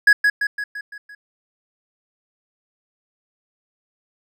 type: tone with echo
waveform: triangle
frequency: 1671 Hz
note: G#6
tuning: 10 cents sharp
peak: -6 dBFS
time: 0.07-0.13 s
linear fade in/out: 5 ms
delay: 170 ms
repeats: 6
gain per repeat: -5 dB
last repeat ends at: 1.15 s
effects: none